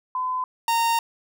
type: tone pair in turn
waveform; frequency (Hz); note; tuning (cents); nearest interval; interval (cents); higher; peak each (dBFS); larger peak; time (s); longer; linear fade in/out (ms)
sine / 45% pulse; 1016 / 923.2; B5 / A#5; +49 / -17; major second; 166; first; -23 / -19; second; 0.15-0.44 / 0.68-0.99; second; 2
effects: none